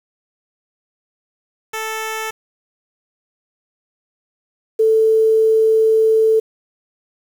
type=tone pair in turn; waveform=10% pulse / sine; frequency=440 / 441.7 Hz; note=A4 / A4; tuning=0 / +7 cents; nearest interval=unison; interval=7 cents; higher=second; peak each=-14 / -10 dBFS; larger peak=second; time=1.73-2.31 / 4.79-6.4 s; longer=second; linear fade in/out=10 ms; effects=7-bit